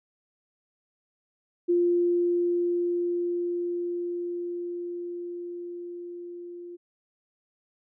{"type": "tone with level ramp", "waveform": "sine", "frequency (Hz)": 349.2, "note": "F4", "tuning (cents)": 0, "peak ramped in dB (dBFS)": [-19, -38], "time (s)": [1.68, 6.77], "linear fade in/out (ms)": 20, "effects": []}